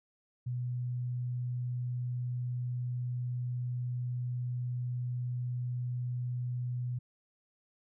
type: tone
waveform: sine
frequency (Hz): 123.47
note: B2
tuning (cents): 0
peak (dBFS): -32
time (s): 0.46-6.99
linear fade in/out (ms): 10
effects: none